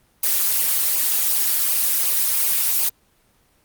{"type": "noise with flanger", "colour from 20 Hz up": "blue", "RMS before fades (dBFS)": -19, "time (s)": [0.23, 2.89], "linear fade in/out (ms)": 5, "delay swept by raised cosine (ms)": [0.52, 5.92], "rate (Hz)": 2.7, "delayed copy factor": -0.95, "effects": ["pink hiss -60 dBFS RMS until 3.64 s", "Opus 24 kbps"]}